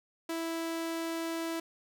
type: tone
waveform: sawtooth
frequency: 329.6 Hz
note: E4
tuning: in tune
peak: -29 dBFS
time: 0.29-1.6 s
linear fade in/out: 5 ms
effects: none